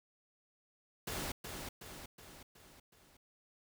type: noise with echo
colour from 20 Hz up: pink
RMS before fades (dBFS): -40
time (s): 1.07-1.32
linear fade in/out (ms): 5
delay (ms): 370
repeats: 5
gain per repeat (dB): -5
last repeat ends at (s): 3.17
effects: none